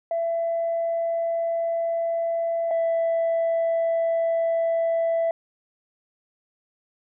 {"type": "tone pair in turn", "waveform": "sine", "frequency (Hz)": [669, 663.6], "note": ["E5", "E5"], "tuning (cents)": [25, 11], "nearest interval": "unison", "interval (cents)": 14, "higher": "first", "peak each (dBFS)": [-21, -18], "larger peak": "second", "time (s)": [[0.11, 2.71], [2.71, 5.31]], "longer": "neither", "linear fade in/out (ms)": 2, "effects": ["tanh soft clip ceiling -18 dBFS"]}